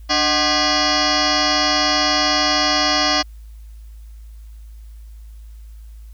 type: tone with frequency modulation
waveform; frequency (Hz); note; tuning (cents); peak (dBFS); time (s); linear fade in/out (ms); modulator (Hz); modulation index
sine; 1975.5; B6; 0; -14; 0.09-3.23; 20; 454; 7.5
effects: added 54 Hz sine -35 dBFS peak until 6.13 s + white hiss -59 dBFS RMS until 6.13 s